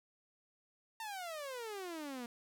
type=exponential sweep; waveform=sawtooth; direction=down; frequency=916 to 233.1 Hz; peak=-38 dBFS; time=1-2.26 s; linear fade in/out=2 ms; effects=none